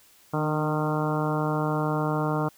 harmonic tone with a mistuned harmonic, 153.3 Hz, D#3, 25 cents flat, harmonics 1 / 2 / 3 / 4 / 5 / 6 / 7 / 8 / 9, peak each -27 / -30 / -32 / -33 / -34 / -35 / -35 / -36 / -37 dBFS, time 0.33-2.49 s, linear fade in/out 10 ms, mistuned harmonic 2, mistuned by -26 cents, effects white hiss -57 dBFS RMS until 2.57 s

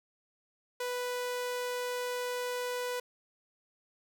sawtooth tone, 493.9 Hz, B4, in tune, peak -29 dBFS, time 0.8-3 s, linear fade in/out 5 ms, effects none

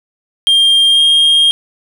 triangle tone with pitch glide, 3202 to 3228 Hz, G7 to G#7, +36 to -50 cents, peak -5 dBFS, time 0.47-1.51 s, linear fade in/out 0 ms, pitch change +14 cents, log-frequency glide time 0.89-1.01 s, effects none

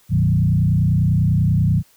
sine tone with frequency modulation, 131.3 Hz, C3, 6 cents sharp, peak -13 dBFS, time 0.09-1.83 s, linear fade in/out 50 ms, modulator 30.2 Hz, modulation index 1.6, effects white hiss -55 dBFS RMS until 1.96 s

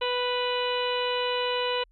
harmonic tone with a mistuned harmonic, 493.9 Hz, B4, in tune, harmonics 1 / 2 / 3 / 4 / 5 / 6 / 7 / 8, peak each -28 / -31 / -38 / -40 / -36 / -32 / -43 / -38 dBFS, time 0.01-1.84 s, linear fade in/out 10 ms, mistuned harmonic 7, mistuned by +15 cents, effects added 41 Hz sine -58 dBFS peak until 1.91 s

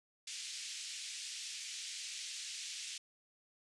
white band-pass noise, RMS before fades -45 dBFS, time 0.27-2.98 s, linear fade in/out 5 ms, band 2300 to 7500 Hz, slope 24 dB/octave, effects resampled to 24000 Hz

